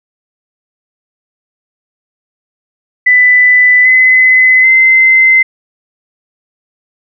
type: tone with pitch steps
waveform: sine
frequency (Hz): 1993 / 2029 / 2066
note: B6 / B6 / C7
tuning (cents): +15 / +46 / -22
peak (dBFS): -3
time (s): 3.06-5.43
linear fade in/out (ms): 10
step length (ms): 790
effects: none